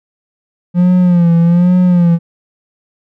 triangle tone with vibrato, 174.61 Hz, F3, in tune, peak -4 dBFS, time 0.74-2.19 s, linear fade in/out 50 ms, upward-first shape sine, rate 1.2 Hz, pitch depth 68 cents each way, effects none

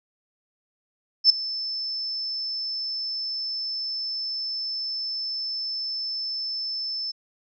sine tone with ADSR envelope, 5274 Hz, E8, in tune, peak -9 dBFS, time 1.24-7.12 s, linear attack 58 ms, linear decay 7 ms, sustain -18 dB, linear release 16 ms, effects none

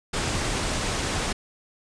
pink low-pass noise, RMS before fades -27 dBFS, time 0.13-1.33 s, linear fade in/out 10 ms, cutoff 9200 Hz, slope 48 dB/octave, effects none

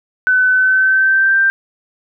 sine tone with pitch glide, 1509 to 1574.9 Hz, F#6 to G6, +34 to +8 cents, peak -9 dBFS, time 0.27-1.5 s, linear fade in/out 0 ms, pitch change +74 cents, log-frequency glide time 0.51-1.37 s, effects none

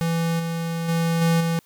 square tone with level steps, 166.3 Hz, E3, 16 cents sharp, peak -21 / -25 / -20 / -17 / -21 dBFS, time 0.01-1.59 s, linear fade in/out 0 ms, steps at 0.39 / 0.88 / 1.21 / 1.4 s, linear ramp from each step 10 ms, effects white hiss -59 dBFS RMS until 1.65 s

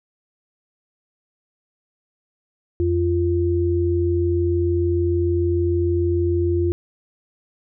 sine tone pair together, 86.65 / 346.6 Hz, F2 / F4, -13 / -13 cents, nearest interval 2 octaves, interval 2400 cents, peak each -20 / -19 dBFS, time 2.8-6.72 s, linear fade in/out 0 ms, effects none

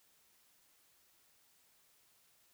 silence, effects white hiss -70 dBFS RMS until 2.53 s

